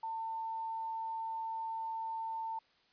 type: tone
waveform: sine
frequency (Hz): 898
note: A5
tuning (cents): +35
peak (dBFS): -36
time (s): 0.03-2.59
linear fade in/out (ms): 5
effects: white hiss -69 dBFS RMS until 2.92 s + resampled to 11025 Hz